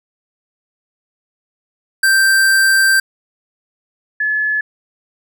square / sine tone pair in turn, 1568 / 1715.6 Hz, G6 / A6, 0 / -44 cents, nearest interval major second, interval 156 cents, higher second, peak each -10 / -14 dBFS, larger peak first, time 2.03-3 / 4.2-4.61 s, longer first, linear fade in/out 5 ms, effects none

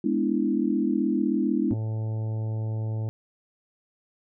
sine chord, E dominant seventh, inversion first, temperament equal, 207.7 / 246.9 / 293.7 / 329.6 Hz, G#3 / B3 / D4 / E4, 0 / 0 / 0 / 0 cents, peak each -27 dBFS, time 0.04-1.74 s, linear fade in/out 5 ms
harmonic tone, 110 Hz, A2, in tune, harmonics 1 / 2 / 3 / 4 / 5 / 6 / 7 / 8, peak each -26 / -43 / -44 / -45 / -46 / -51 / -53 / -53 dBFS, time 1.71-3.09 s, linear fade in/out 0 ms
effects none

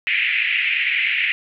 pink band-pass noise, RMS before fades -20 dBFS, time 0.07-1.32 s, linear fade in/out 0 ms, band 2000 to 2700 Hz, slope 48 dB/octave, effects none

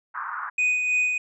white band-pass noise, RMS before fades -32 dBFS, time 0.14-0.5 s, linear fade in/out 10 ms, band 990 to 1500 Hz, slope 48 dB/octave
triangle tone with tremolo, 2489 Hz, D#7, in tune, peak -17 dBFS, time 0.58-1.18 s, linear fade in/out 5 ms, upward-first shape sine, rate 3.1 Hz, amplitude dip 40%
effects resampled to 24000 Hz

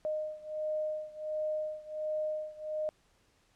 sine beating tone pair, 615 / 616.4 Hz, D#5 / D#5, -20 / -16 cents, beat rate 1.4 Hz, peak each -35 / -37 dBFS, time 0.05-2.89 s, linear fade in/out 0 ms, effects pink hiss -69 dBFS RMS until 3.55 s + low-pass 9000 Hz 12 dB/octave

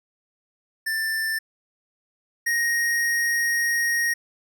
square tone pair in turn, 1775 / 1871.4 Hz, A6 / A#6, +15 / +6 cents, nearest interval minor second, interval 91 cents, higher second, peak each -24 / -21 dBFS, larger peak second, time 0.86-1.39 / 2.46-4.14 s, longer second, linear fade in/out 10 ms, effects none

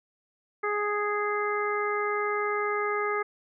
harmonic tone, 415.3 Hz, G#4, in tune, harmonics 1 / 2 / 3 / 4 / 5, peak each -29 / -36 / -30 / -36 / -34 dBFS, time 0.63-3.23 s, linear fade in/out 10 ms, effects none

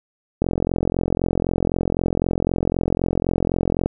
click train, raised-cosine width 2 ms, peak -6 dBFS, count 152, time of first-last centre 0.42-3.86 s, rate 43.9 Hz, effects none

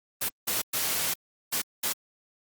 white noise bursts at uneven times, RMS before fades -28 dBFS, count 5, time 0.21-0.29 / 0.47-0.62 / 0.73-1.14 / 1.52-1.62 / 1.83-1.93 s, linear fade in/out 10 ms, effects high-pass 100 Hz 12 dB/octave + Opus 32 kbps

